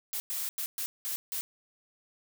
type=noise bursts at uneven times; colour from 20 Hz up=blue; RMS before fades=-34 dBFS; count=6; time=0.13-0.2 / 0.3-0.49 / 0.58-0.66 / 0.78-0.86 / 1.05-1.16 / 1.32-1.41 s; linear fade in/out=0 ms; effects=none